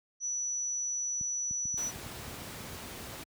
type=tone; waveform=sine; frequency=5920 Hz; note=F#8; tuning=in tune; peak=-31 dBFS; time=0.2-1.92 s; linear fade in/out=50 ms
type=clicks; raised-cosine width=5 ms; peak=-33 dBFS; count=11; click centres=1.211 / 1.51 / 1.655 / 1.742 / 1.959 / 2.064 / 2.198 / 2.279 / 2.42 / 2.607 / 2.733 s
type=noise; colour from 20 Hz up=pink; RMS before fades=-43 dBFS; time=1.77-3.24 s; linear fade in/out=10 ms
effects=high-pass 60 Hz 12 dB/octave